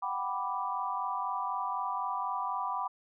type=chord; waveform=sine; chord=G major seventh; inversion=third; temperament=equal; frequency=740 / 784 / 987.8 / 1174.7 Hz; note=F#5 / G5 / B5 / D6; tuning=0 / 0 / 0 / 0 cents; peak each=-40 / -38 / -34 / -36 dBFS; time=0.02-2.88 s; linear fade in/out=10 ms; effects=none